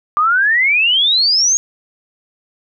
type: exponential sweep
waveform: sine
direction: up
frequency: 1174.7 to 6660 Hz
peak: -10 dBFS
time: 0.17-1.57 s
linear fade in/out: 0 ms
effects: none